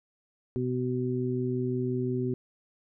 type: harmonic tone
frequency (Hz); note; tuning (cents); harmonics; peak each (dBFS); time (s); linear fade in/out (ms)
125.7; B2; +31; 1 / 2 / 3; -31 / -31 / -31; 0.56-2.34; 0
effects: none